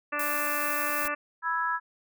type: harmonic tone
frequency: 293.7 Hz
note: D4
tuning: in tune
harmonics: 1 / 2 / 3 / 4 / 5 / 6 / 7 / 8 / 9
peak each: -41 / -36 / -44 / -32 / -36 / -34 / -42 / -42 / -38 dBFS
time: 0.12-1.15 s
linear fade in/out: 10 ms
type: noise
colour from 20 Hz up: violet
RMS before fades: -33 dBFS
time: 0.19-1.08 s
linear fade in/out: 5 ms
type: noise with exponential growth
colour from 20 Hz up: pink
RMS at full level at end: -39 dBFS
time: 0.97-1.06 s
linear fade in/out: 0 ms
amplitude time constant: 18 ms
type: chord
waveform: sine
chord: E major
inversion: second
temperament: equal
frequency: 987.8 / 1318.5 / 1661.2 Hz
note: B5 / E6 / G#6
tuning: 0 / 0 / 0 cents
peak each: -30 dBFS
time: 1.42-1.8 s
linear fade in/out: 50 ms
effects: none